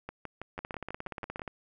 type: two click trains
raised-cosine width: 0.5 ms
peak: -22 / -23 dBFS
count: 16 / 9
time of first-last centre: 0.59-1.478 / 0.09-1.395 s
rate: 16.9 / 6.13 Hz
effects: none